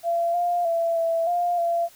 sine tone with pitch steps, 681 / 701 / 670 / 663 / 702 / 682 Hz, F5 / F5 / E5 / E5 / F5 / F5, -44 / +6 / +28 / +10 / +9 / -41 cents, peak -20 dBFS, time 0.03-1.89 s, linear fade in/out 50 ms, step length 310 ms, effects white hiss -52 dBFS RMS until 1.95 s

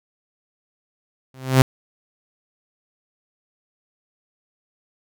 sawtooth tone with exponential growth, 130.81 Hz, C3, in tune, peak -3 dBFS, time 1.34-1.62 s, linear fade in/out 2 ms, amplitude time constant 60 ms, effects none

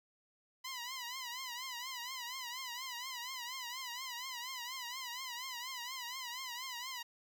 10% pulse tone with vibrato, 1002 Hz, B5, 25 cents sharp, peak -33 dBFS, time 0.64-7.03 s, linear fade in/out 10 ms, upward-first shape triangle, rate 4.2 Hz, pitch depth 130 cents each way, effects none

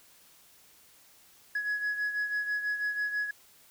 sine beating tone pair, 1679 / 1685.1 Hz, G#6 / G#6, +18 / +25 cents, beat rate 6.1 Hz, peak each -28 / -34 dBFS, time 1.55-3.31 s, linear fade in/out 5 ms, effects tanh soft clip ceiling -26 dBFS + white hiss -59 dBFS RMS until 3.7 s

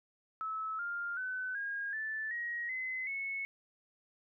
sine tone with pitch steps, 1300 / 1401.4 / 1510.7 / 1628.5 / 1755.5 / 1892.3 / 2040 / 2199 Hz, E6 / F6 / F#6 / G#6 / A6 / A#6 / C7 / C#7, -24 / +6 / +36 / -34 / -4 / +25 / -44 / -14 cents, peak -35 dBFS, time 0.41-3.45 s, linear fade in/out 0 ms, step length 380 ms, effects none

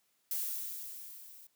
violet noise with level ramp, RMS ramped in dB -34 to -55 dBFS, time 0.31-1.47 s, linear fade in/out 2 ms, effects white hiss -75 dBFS RMS until 1.55 s + high-pass 100 Hz 12 dB/octave

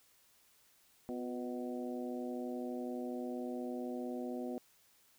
harmonic tone with a mistuned harmonic, 124.1 Hz, B2, 9 cents sharp, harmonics 2 / 3 / 4 / 5 / 6, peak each -40 / -44 / -46 / -48 / -50 dBFS, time 1.09-4.58 s, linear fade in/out 0 ms, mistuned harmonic 3, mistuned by -56 cents, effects white hiss -68 dBFS RMS until 5.18 s

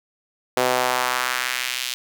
sawtooth tone with high-pass filter sweep, 126.2 Hz, B2, 38 cents sharp, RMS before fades -23 dBFS, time 0.57-1.94 s, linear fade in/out 0 ms, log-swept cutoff 490 to 3400 Hz, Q 1.4, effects none

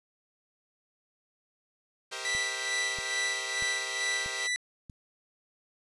5% pulse chord, C dominant seventh, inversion second, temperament equal with one note detuned, 392 / 466.2 / 523.3 / 644.9 Hz, G4 / Bb4 / C5 / E5, 0 / 0 / 0 / -38 cents, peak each -30 dBFS, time 2.11-4.48 s, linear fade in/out 20 ms
sawtooth tone with tremolo, 1975.5 Hz, B6, in tune, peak -24 dBFS, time 2.25-4.56 s, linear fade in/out 0 ms, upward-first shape sine, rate 2.3 Hz, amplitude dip 60%
click train, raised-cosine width 5 ms, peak -33 dBFS, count 5, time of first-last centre 2.35-4.898 s, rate 1.57 Hz
effects resampled to 24000 Hz + 10-bit

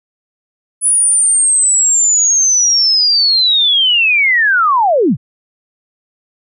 sine linear sweep, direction down, 9956 to 92.5 Hz, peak -8 dBFS, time 0.81-5.17 s, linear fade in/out 50 ms, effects none

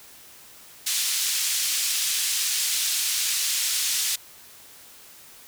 white band-pass noise, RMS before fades -25 dBFS, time 0.86-4.16 s, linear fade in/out 10 ms, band 2900 to 8800 Hz, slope 12 dB/octave, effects white hiss -48 dBFS RMS until 5.47 s

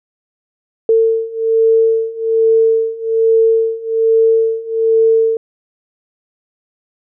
sine beating tone pair, 449 / 450.2 Hz, A4 / A4, +35 / +40 cents, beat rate 1.2 Hz, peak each -14 / -12 dBFS, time 0.89-5.37 s, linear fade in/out 2 ms, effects none

